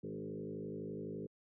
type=tone with frequency modulation; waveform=sine; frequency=295.9 Hz; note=D4; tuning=13 cents sharp; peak=-40 dBFS; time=0.03-1.27 s; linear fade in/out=10 ms; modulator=51.9 Hz; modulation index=3.2; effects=high-pass 80 Hz 12 dB/octave